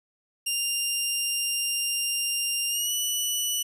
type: tone with pitch glide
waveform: 15% pulse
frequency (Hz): 2794 to 2958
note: F7 to F#7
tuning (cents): 0 to -1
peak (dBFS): -18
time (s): 0.46-3.63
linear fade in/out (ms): 10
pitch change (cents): +99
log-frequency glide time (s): 2.69-2.93
effects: none